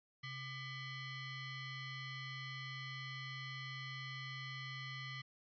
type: ring-modulated tone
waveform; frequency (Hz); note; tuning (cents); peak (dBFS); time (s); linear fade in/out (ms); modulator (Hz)
sawtooth; 1063; C6; +27; -37; 0.23-5.22; 10; 930
effects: resampled to 11025 Hz